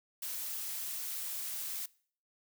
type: noise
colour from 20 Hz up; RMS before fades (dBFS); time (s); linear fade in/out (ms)
blue; -39; 0.22-1.86; 5
effects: noise-tail reverb RT60 0.5 s tail -22 dB re dry